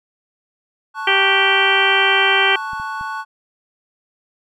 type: chord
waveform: triangle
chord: F# minor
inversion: first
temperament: equal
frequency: 880 / 1108.7 / 1480 Hz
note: A5 / C#6 / F#6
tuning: 0 / 0 / 0 cents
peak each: -26 dBFS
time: 0.94-3.25 s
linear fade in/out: 50 ms
type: harmonic tone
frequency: 390 Hz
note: G4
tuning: 9 cents flat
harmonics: 1 / 2 / 3 / 4 / 5 / 6 / 7 / 8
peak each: -22 / -22 / -24 / -19 / -20 / -19 / -23 / -19 dBFS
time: 1.07-2.56 s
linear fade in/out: 5 ms
type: clicks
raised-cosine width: 5 ms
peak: -27 dBFS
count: 3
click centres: 2.733 / 2.799 / 3.011 s
effects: none